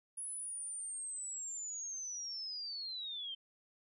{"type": "linear sweep", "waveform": "sine", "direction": "down", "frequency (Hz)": [10390, 3107], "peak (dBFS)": -40, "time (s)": [0.17, 3.35], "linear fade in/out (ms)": 10, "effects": []}